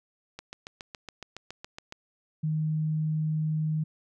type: click train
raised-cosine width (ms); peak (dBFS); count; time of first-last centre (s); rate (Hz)
0.2; -22; 12; 0.39-1.924; 7.17
type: tone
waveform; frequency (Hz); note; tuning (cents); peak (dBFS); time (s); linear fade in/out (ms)
sine; 155.56; D#3; 0; -25; 2.43-3.84; 10
effects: none